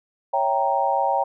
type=chord; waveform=sine; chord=C# diminished seventh; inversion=none; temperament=equal; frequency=554.4 / 659.3 / 784 / 932.3 Hz; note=C#5 / E5 / G5 / Bb5; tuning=0 / 0 / 0 / 0 cents; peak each=-25 / -28 / -22 / -23 dBFS; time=0.33-1.24 s; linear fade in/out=10 ms; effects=none